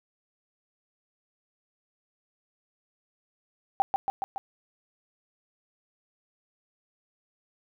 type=tone with echo; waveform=sine; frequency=784 Hz; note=G5; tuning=in tune; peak=-18 dBFS; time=3.8-3.82 s; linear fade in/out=0 ms; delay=140 ms; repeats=4; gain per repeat=-3 dB; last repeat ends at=4.38 s; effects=none